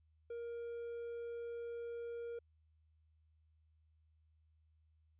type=tone; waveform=triangle; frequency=470 Hz; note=A#4; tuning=14 cents sharp; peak=-40 dBFS; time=0.3-2.39 s; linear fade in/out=5 ms; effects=added 78 Hz sine -69 dBFS peak until 5.19 s + resampled to 8000 Hz